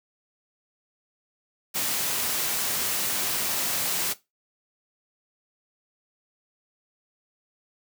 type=noise; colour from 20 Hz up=white; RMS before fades=-27 dBFS; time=1.74-4.14 s; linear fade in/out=20 ms; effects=noise-tail reverb RT60 0.2 s tail -17 dB re dry + high-pass 100 Hz 12 dB/octave